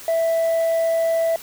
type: tone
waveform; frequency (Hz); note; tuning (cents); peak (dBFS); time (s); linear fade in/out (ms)
sine; 659.3; E5; 0; -14; 0.08-1.36; 2
effects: tanh soft clip ceiling -16 dBFS + white hiss -39 dBFS RMS until 1.42 s